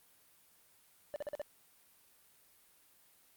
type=tone bursts; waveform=triangle; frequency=587.3 Hz; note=D5; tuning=in tune; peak=-34 dBFS; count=5; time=1.14-1.416 s; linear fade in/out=0 ms; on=20 ms; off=44 ms; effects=white hiss -66 dBFS RMS until 3.36 s + Opus 32 kbps